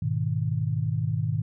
sine chord, G# minor, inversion none, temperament equal, 103.83 / 123.47 / 155.56 Hz, G#2 / B2 / D#3, 0 / 0 / 0 cents, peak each -28 dBFS, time 0.02-1.42 s, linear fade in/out 5 ms, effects none

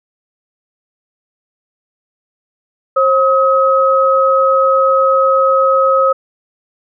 sine tone pair together, 535.2 / 1273 Hz, C5 / D#6, +39 / +39 cents, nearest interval octave + minor third, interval 1500 cents, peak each -11 dBFS, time 2.96-6.13 s, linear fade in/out 10 ms, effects none

